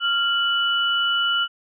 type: tone pair together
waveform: sine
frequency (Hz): 1390.9 / 2960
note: F6 / F#7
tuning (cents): -7 / 0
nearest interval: octave + minor second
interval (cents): 1307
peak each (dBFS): -21 / -21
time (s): 0-1.48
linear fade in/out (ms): 50
effects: none